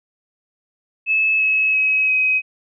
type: tone with pitch steps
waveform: sine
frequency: 2600 / 2576 / 2552 / 2529 Hz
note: E7 / E7 / D#7 / D#7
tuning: -24 / -41 / +43 / +28 cents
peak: -14 dBFS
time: 1.06-2.42 s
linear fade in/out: 50 ms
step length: 340 ms
effects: none